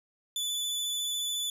sawtooth tone with vibrato, 3480 Hz, A7, 20 cents flat, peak -27 dBFS, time 0.36-1.5 s, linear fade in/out 2 ms, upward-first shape sine, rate 14 Hz, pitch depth 13 cents each way, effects resampled to 32000 Hz

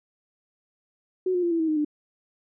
sine tone with pitch steps, 370 / 357 / 344.4 / 332.3 / 320.6 / 309.3 / 298.5 Hz, F#4 / F4 / F4 / E4 / E4 / D#4 / D4, 0 / +38 / -24 / +14 / -48 / -10 / +28 cents, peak -21 dBFS, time 1.26-1.848 s, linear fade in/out 5 ms, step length 84 ms, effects none

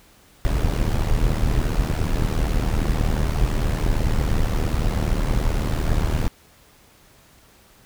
brown noise with amplitude modulation, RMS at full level -17 dBFS, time 0.45-6.28 s, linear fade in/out 0 ms, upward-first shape sine, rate 77.4 Hz, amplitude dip 75%, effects pink hiss -53 dBFS RMS until 7.85 s

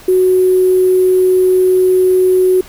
sine tone with sample-and-hold, 370 Hz, F#4, in tune, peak -7 dBFS, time 0.08-2.61 s, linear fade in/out 5 ms, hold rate 11025 Hz, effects pink hiss -38 dBFS RMS until 2.68 s

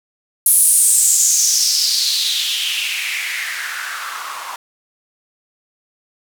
blue noise with band-pass filter sweep, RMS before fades -17 dBFS, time 0.46-4.56 s, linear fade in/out 2 ms, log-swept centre 11000 to 980 Hz, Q 4.8, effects none

